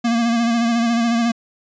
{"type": "tone with vibrato", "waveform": "square", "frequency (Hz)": 233.1, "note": "A#3", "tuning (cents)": 0, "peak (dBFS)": -16, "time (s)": [0.04, 1.32], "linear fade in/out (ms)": 10, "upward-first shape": "sine", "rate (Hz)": 14, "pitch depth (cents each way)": 38, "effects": ["resampled to 16000 Hz"]}